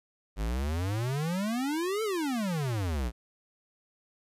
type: exponential two-way sweep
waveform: square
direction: up then down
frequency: 48.89 to 451.5 to 54.3 Hz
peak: -29 dBFS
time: 0.36-3.12 s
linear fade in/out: 50 ms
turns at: 2.03 s
effects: resampled to 32000 Hz + 11-bit